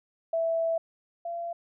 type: tone pair in turn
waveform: sine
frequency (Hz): 659.3 / 682.7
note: E5 / F5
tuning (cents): 0 / -40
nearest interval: minor second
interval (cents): 60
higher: second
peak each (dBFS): -24 / -31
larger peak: first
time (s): 0.33-0.78 / 1.25-1.53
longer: first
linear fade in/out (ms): 5
effects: none